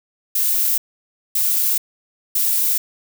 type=noise bursts; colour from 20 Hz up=violet; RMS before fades=-18 dBFS; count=3; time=0.35-2.78 s; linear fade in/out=5 ms; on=430 ms; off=570 ms; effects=none